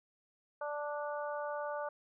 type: harmonic tone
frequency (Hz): 293.7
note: D4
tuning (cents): 0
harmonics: 2 / 3 / 4 / 5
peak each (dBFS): -38 / -42 / -44 / -46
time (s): 0.61-1.89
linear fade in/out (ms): 5
effects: none